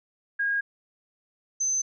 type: tone pair in turn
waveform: sine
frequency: 1632 / 6162 Hz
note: G#6 / G8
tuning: -31 / -31 cents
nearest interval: octave + major seventh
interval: 2300 cents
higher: second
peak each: -23 dBFS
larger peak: neither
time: 0.39-0.61 / 1.6-1.82 s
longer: neither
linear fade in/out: 10 ms
effects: none